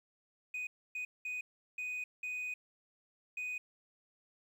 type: tone bursts at uneven times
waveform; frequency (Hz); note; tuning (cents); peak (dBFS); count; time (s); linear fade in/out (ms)
sine; 2491; D#7; +1; -34; 6; 0.54-0.67 / 0.95-1.05 / 1.25-1.41 / 1.78-2.04 / 2.23-2.54 / 3.37-3.58; 5
effects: tanh soft clip ceiling -36 dBFS + 11-bit